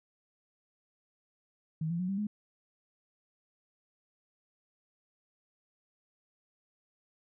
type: tone with pitch steps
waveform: sine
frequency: 158.7 / 170.09 / 182.3 / 195.38 / 209.4 Hz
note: D#3 / F3 / F#3 / G3 / G#3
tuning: +35 / -45 / -25 / -5 / +15 cents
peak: -30 dBFS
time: 1.81-2.27 s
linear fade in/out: 5 ms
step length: 92 ms
effects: none